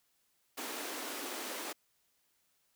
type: high-pass noise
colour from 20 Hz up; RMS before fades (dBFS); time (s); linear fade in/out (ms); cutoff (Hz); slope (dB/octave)
pink; -41; 0.57-1.73; 10; 250; 48
effects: white hiss -75 dBFS RMS until 2.75 s